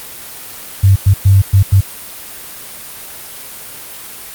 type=tone bursts at uneven times; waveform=sine; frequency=97.3 Hz; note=G2; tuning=12 cents flat; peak=-4 dBFS; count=5; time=0.83-0.96 / 1.06-1.14 / 1.25-1.42 / 1.53-1.63 / 1.72-1.81 s; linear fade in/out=10 ms; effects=white hiss -30 dBFS RMS until 4.34 s + Opus 32 kbps